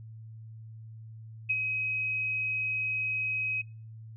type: tone with ADSR envelope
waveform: sine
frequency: 2535 Hz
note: D#7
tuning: 32 cents sharp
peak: -23 dBFS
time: 1.49-3.62 s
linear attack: 14 ms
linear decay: 45 ms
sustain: -5 dB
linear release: 12 ms
effects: noise-tail reverb RT60 0.4 s tail -25 dB re dry + added 111 Hz sine -43 dBFS peak until 4.16 s